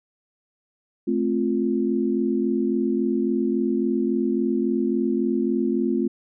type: chord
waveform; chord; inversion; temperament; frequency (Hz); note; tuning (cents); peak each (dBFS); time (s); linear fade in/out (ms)
sine; F major; first; just; 218.3 / 261.9 / 349.2; A3 / C4 / F4; -13 / +2 / 0; -24 / -24 / -24; 1.07-6.08; 10
effects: none